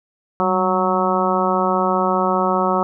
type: harmonic tone with a mistuned harmonic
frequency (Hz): 185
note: F#3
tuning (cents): 0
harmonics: 1 / 2 / 3 / 4 / 5 / 6 / 7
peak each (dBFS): -23 / -23 / -23 / -23 / -23 / -23 / -23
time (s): 0.4-2.83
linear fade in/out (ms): 0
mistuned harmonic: 1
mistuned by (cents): +60
effects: none